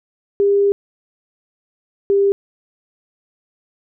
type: tone pair in turn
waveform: sine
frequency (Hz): 401.5 / 398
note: G4 / G4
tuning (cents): +41 / +26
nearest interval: unison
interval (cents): 15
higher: first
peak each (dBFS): -11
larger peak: neither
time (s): 0.4-0.72 / 2.1-2.32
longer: first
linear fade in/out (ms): 0
effects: none